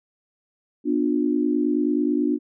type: chord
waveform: sine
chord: B diminished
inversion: none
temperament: just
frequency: 246.9 / 296.3 / 355.6 Hz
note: B3 / D4 / F4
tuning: 0 / +15 / +31 cents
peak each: -24 / -21 / -26 dBFS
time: 0.84-2.39 s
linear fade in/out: 50 ms
effects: none